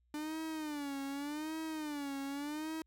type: tone with vibrato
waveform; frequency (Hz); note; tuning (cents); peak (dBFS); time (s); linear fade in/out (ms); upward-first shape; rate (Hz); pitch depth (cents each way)
45% pulse; 296.3; D4; +15; -38; 0.14-2.82; 2; sine; 0.85; 130
effects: added 60 Hz sine -70 dBFS peak until 2.86 s